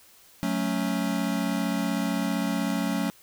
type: chord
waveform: square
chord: F# minor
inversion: none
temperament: equal with one note detuned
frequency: 184.36 / 220 / 277.2 Hz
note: F#3 / A3 / C#4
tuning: -6 / 0 / 0 cents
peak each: -30 dBFS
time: 0.43-3.1 s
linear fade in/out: 0 ms
effects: white hiss -55 dBFS RMS until 3.22 s